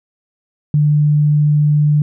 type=tone; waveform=sine; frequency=148.8 Hz; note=D3; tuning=23 cents sharp; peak=-9 dBFS; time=0.74-2.02 s; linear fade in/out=2 ms; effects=none